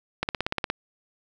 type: click train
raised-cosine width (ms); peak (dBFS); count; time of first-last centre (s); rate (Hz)
0.3; -9; 9; 0.23-0.701; 17
effects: 8-bit